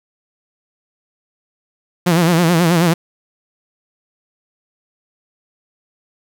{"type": "tone with vibrato", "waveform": "sawtooth", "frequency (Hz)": 170, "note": "F3", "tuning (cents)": -46, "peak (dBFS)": -7, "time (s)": [2.06, 2.94], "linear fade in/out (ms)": 10, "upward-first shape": "sine", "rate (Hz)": 9.3, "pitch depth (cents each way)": 100, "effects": ["8-bit"]}